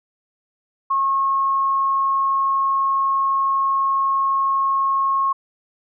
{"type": "tone", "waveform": "sine", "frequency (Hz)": 1087, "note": "C#6", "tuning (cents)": -34, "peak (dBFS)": -16, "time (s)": [0.9, 5.33], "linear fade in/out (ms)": 10, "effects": []}